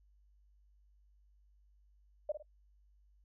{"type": "tone with echo", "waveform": "sine", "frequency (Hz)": 601, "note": "D5", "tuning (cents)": 40, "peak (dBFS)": -31, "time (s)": [2.29, 2.32], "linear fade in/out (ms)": 5, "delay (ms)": 53, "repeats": 2, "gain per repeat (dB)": -9, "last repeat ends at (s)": 2.426, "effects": ["noise-tail reverb RT60 0.1 s tail -24 dB re dry", "added 50 Hz sine -64 dBFS peak until 3.24 s"]}